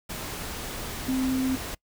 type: tone in noise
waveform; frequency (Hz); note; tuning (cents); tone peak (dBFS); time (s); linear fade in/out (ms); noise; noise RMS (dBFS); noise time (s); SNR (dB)
sine; 260.6; C4; -7; -23; 1.08-1.56; 10; pink; -35; 0.09-1.75; +9
effects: noise-tail reverb RT60 0.1 s tail -24 dB re dry